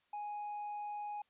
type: tone with hard clipping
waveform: sine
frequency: 830.6 Hz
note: G#5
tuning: in tune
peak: -40 dBFS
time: 0.13-1.22 s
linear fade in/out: 5 ms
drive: 2 dB
effects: white hiss -75 dBFS RMS until 1.29 s + resampled to 8000 Hz